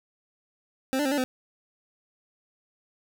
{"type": "tone with pitch steps", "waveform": "25% pulse", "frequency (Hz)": [263.5, 294.4, 265.5, 290.6, 256.6], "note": ["C4", "D4", "C4", "D4", "C4"], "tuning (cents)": [12, 4, 25, -18, -34], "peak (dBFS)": -20, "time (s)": [0.93, 1.24], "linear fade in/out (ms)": 0, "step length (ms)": 62, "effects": []}